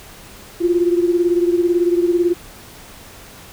sine beating tone pair, 345.1 / 363.1 Hz, F4 / F#4, -21 / -33 cents, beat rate 18 Hz, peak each -14 / -19 dBFS, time 0.6-2.34 s, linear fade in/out 20 ms, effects pink hiss -40 dBFS RMS until 3.52 s

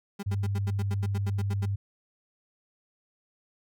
35% pulse tone bursts, 200.2 Hz, G3, 37 cents sharp, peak -31 dBFS, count 13, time 0.19-1.659 s, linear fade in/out 10 ms, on 41 ms, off 78 ms
sine tone, 99.6 Hz, G2, 28 cents sharp, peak -26 dBFS, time 0.26-1.76 s, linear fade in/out 10 ms
effects none

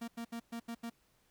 45% pulse tone bursts at uneven times, 232.5 Hz, A#3, 4 cents flat, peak -39 dBFS, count 6, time 0.01-0.08 / 0.17-0.25 / 0.32-0.4 / 0.52-0.6 / 0.68-0.75 / 0.83-0.9 s, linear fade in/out 10 ms, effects pink hiss -72 dBFS RMS until 1.3 s

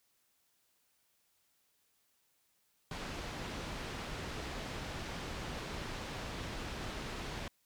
pink low-pass noise, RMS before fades -42 dBFS, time 2.91-7.48 s, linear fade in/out 2 ms, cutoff 4800 Hz, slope 12 dB/octave, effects white hiss -75 dBFS RMS until 7.65 s

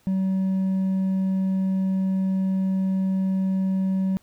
sine tone with hard clipping, 190.1 Hz, F#3, 47 cents sharp, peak -21 dBFS, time 0.07-4.17 s, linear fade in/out 0 ms, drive 2 dB, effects pink hiss -61 dBFS RMS until 4.22 s

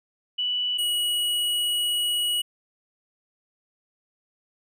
sine / square tone pair in turn, 2960 / 2916 Hz, F#7 / F#7, 0 / -26 cents, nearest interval unison, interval 26 cents, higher first, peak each -23 dBFS, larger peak neither, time 0.38-0.78 / 0.78-2.42 s, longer second, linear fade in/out 10 ms, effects none

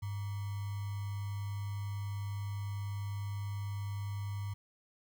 sine tone with sample-and-hold, 100.6 Hz, G2, 45 cents sharp, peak -35 dBFS, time 0.02-4.54 s, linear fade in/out 10 ms, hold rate 1050 Hz, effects none

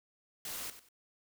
white noise with echo, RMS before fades -41 dBFS, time 0.45-0.7 s, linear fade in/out 2 ms, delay 94 ms, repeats 2, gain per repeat -12 dB, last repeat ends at 0.888 s, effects none

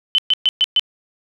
sine tone bursts, 3043 Hz, F#7, 48 cents sharp, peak -11 dBFS, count 5, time 0.15-0.795 s, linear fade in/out 0 ms, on 33 ms, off 120 ms, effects none

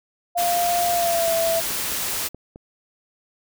sine tone with pitch glide, 698 to 664.2 Hz, F5 to E5, -1 to +13 cents, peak -19 dBFS, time 0.35-1.61 s, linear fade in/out 20 ms, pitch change -86 cents, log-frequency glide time 0.91-1.31 s
white noise, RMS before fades -26 dBFS, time 0.37-2.29 s, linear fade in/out 20 ms
click train, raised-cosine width 2 ms, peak -26 dBFS, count 7, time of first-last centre 1.28-2.559 s, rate 4.69 Hz
effects none

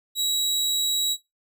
sawtooth tone, 3874 Hz, B7, 34 cents flat, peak -19 dBFS, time 0.15-1.17 s, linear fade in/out 50 ms, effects noise-tail reverb RT60 0.2 s tail -17 dB re dry

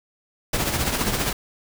pink noise with tremolo, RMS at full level -21 dBFS, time 0.53-1.33 s, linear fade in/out 5 ms, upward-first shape triangle, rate 15 Hz, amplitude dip 60%, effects none

